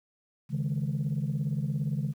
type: chord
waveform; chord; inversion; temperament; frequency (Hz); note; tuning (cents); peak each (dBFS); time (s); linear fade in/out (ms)
sine; C# suspended second; none; just; 138.59 / 155.92 / 207.9; C#3 / D#3 / G#3; 0 / +4 / +2; -29 / -30 / -34; 0.49-2.14; 50
effects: tanh soft clip ceiling -22 dBFS + 10-bit